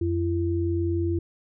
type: tone pair together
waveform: sine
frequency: 88.7 / 338.4 Hz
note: F2 / E4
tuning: +27 / +45 cents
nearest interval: octave + major seventh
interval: 2318 cents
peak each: -25 dBFS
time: 0.01-1.19 s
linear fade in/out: 5 ms
effects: none